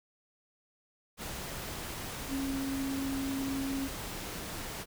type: tone in noise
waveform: sine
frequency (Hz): 271.5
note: C#4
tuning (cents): -36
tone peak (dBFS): -32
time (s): 2.28-3.89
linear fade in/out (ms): 50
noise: pink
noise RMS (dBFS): -40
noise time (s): 1.17-4.86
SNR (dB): +5
effects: none